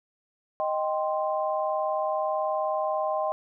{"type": "chord", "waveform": "sine", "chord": "C minor", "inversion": "first", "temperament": "equal", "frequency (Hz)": [622.3, 784, 1046.5], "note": ["Eb5", "G5", "C6"], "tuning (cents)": [0, 0, 0], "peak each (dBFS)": [-27, -30, -31], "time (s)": [0.6, 3.32], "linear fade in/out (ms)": 0, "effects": []}